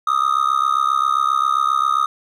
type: tone with amplitude modulation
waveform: triangle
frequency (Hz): 1244.5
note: D#6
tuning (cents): 0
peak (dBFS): -9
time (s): 0.07-2.06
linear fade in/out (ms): 5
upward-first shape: sine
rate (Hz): 67.5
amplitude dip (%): 95
effects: none